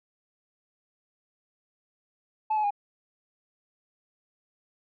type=tone with pitch steps; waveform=sine; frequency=866 / 851 / 817 Hz; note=A5 / G#5 / G#5; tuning=-28 / +42 / -29 cents; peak=-21 dBFS; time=2.5-2.707 s; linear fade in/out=10 ms; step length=69 ms; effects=tanh soft clip ceiling -21 dBFS